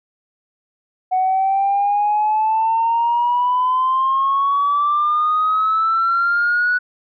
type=exponential sweep; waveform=sine; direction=up; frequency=740 to 1480 Hz; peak=-13 dBFS; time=1.11-6.79 s; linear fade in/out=20 ms; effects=tanh soft clip ceiling -10 dBFS

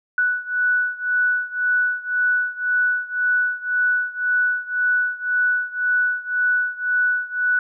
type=beating tone pair; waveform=sine; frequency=1480 / 1481.9 Hz; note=F#6 / F#6; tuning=0 / +2 cents; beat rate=1.9 Hz; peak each=-20 / -22 dBFS; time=0.18-7.59 s; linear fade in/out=2 ms; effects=none

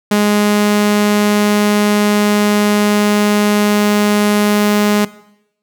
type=tone; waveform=sawtooth; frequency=207.7 Hz; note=G#3; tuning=in tune; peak=-6 dBFS; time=0.11-5.05 s; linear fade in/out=5 ms; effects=noise-tail reverb RT60 0.8 s tail -19 dB re dry

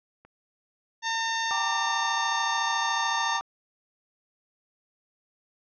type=click train; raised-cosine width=0.5 ms; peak=-37 dBFS; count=4; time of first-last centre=0.25-3.346 s; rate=0.969 Hz
type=harmonic tone; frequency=907 Hz; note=A#5; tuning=48 cents flat; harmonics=1 / 2 / 3 / 4 / 5 / 6 / 7; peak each=-30 / -30 / -40 / -34 / -40 / -40 / -37 dBFS; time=1.02-3.41 s; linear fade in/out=50 ms
type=chord; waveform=triangle; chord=G minor; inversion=none; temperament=just; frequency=784 / 940.8 / 1176 Hz; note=G5 / Bb5 / D6; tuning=0 / +16 / +2 cents; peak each=-33 / -32 / -30 dBFS; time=1.51-3.41 s; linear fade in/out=0 ms
effects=resampled to 16000 Hz

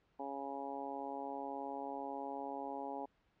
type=harmonic tone; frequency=138.6 Hz; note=C#3; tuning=in tune; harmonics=2 / 3 / 4 / 5 / 6 / 7; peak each=-47 / -49 / -48 / -48 / -44 / -51 dBFS; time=0.19-3.06 s; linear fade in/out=10 ms; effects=pink hiss -75 dBFS RMS until 3.4 s + low-pass 3000 Hz 12 dB/octave

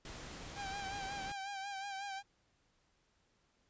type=noise; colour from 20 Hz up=pink; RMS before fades=-48 dBFS; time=0.05-1.32 s; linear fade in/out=2 ms
type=tone with vibrato; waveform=sawtooth; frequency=790 Hz; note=G5; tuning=13 cents sharp; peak=-37 dBFS; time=0.55-2.23 s; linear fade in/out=50 ms; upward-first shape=sine; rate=5.5 Hz; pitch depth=47 cents each way
effects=pink hiss -75 dBFS RMS until 3.69 s + resampled to 16000 Hz

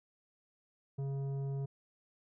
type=tone with tanh clipping; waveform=triangle; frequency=137.7 Hz; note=C#3; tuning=11 cents flat; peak=-36 dBFS; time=0.98-1.66 s; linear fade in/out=10 ms; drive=14 dB; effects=none

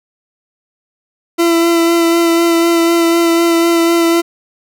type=tone with vibrato; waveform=40% pulse; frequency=336.5 Hz; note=E4; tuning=36 cents sharp; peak=-8 dBFS; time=1.38-4.22 s; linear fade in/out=20 ms; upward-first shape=sine; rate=4 Hz; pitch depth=16 cents each way; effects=none

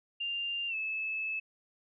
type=tone with pitch glide; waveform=sine; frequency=2794 to 2607 Hz; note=F7 to E7; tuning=0 to -20 cents; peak=-32 dBFS; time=0.2-1.4 s; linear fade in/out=10 ms; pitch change=-120 cents; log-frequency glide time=0.68-0.75 s; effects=none

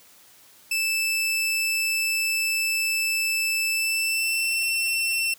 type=tone with pitch glide; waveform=sawtooth; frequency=2637 to 2696 Hz; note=E7 to E7; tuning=0 to +38 cents; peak=-19 dBFS; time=0.71-5.34 s; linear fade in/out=5 ms; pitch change=+38 cents; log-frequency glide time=3.71-4.65 s; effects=white hiss -53 dBFS RMS until 5.38 s + high-pass 80 Hz 12 dB/octave

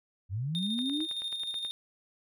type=linear sweep; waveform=sine; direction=up; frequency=85.8 to 329.6 Hz; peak=-30 dBFS; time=0.29-1.07 s; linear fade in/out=50 ms
type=tone with tremolo; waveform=triangle; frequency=3657 Hz; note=A#7; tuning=34 cents flat; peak=-30 dBFS; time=0.55-1.71 s; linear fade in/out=0 ms; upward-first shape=square; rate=13 Hz; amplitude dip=40%
type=click train; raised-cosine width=0.3 ms; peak=-30 dBFS; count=9; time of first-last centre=0.79-1.649 s; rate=9.31 Hz
effects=none

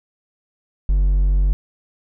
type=tone with hard clipping; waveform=triangle; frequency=47 Hz; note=F#1; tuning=28 cents sharp; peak=-14 dBFS; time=0.89-1.53 s; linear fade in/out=0 ms; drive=6 dB; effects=none

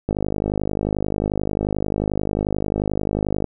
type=click train; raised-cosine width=2 ms; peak=-8 dBFS; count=173; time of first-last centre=0.09-3.443 s; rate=51.3 Hz; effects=none

